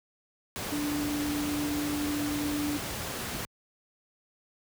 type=tone in noise; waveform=sine; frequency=293.7 Hz; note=D4; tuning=in tune; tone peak=-29 dBFS; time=0.72-2.77 s; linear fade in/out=0 ms; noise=pink; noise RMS=-35 dBFS; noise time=0.56-3.45 s; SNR=+3 dB; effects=high-pass 60 Hz 12 dB/octave